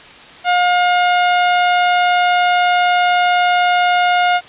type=tone; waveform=sawtooth; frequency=714 Hz; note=F5; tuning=38 cents sharp; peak=-7 dBFS; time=0.44-4.41 s; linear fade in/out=50 ms; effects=white hiss -38 dBFS RMS until 4.48 s + resampled to 8000 Hz